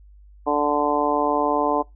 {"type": "harmonic tone", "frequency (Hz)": 146.83, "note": "D3", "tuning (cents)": 0, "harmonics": [2, 3, 4, 5, 6, 7], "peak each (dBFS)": [-25, -25, -25, -25, -25, -25], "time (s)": [0.46, 1.83], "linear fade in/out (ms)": 20, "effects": ["noise-tail reverb RT60 0.2 s tail -23 dB re dry", "added 50 Hz sine -45 dBFS peak until 1.95 s"]}